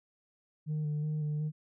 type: tone with vibrato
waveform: sine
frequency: 151.5 Hz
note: D#3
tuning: 46 cents flat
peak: -28 dBFS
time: 0.66-1.52 s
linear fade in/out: 50 ms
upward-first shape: square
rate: 2.7 Hz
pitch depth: 19 cents each way
effects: tanh soft clip ceiling -29 dBFS